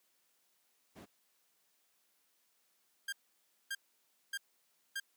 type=noise; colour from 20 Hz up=brown; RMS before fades=-46 dBFS; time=0.95-1.06 s; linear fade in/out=20 ms
type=tone bursts; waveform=sawtooth; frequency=1601 Hz; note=G6; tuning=36 cents sharp; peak=-33 dBFS; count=4; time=3.08-5 s; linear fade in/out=5 ms; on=45 ms; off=580 ms
effects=white hiss -75 dBFS RMS until 5.16 s + high-pass 200 Hz 12 dB/octave